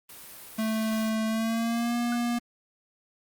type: noise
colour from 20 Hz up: white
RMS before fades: -45 dBFS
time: 0.09-1.09 s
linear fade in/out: 5 ms
type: tone with pitch glide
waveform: square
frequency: 220 to 238.5 Hz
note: A3 to A#3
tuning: 0 to +40 cents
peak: -26 dBFS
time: 0.58-2.39 s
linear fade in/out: 10 ms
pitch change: +140 cents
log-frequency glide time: 1.27-1.96 s
type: tone with exponential decay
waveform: sine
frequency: 1480 Hz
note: F#6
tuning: in tune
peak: -31 dBFS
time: 2.12-2.19 s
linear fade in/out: 5 ms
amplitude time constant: 15 ms
effects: Opus 32 kbps